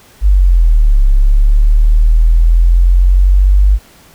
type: exponential two-way sweep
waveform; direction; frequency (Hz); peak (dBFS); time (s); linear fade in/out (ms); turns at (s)
sine; down then up; 50.9 to 34 to 50; -4; 0.21-3.79; 50; 1.03
effects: pink hiss -43 dBFS RMS until 4.14 s